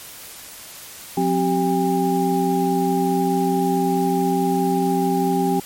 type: tone cluster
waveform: sine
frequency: 179.4 / 264.1 / 385.9 / 806 Hz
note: F3 / C4 / G4 / G5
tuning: +47 / +16 / -27 / +48 cents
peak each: -22 dBFS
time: 1.17-5.6 s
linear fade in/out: 5 ms
effects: white hiss -38 dBFS RMS until 5.65 s + MP3 64 kbps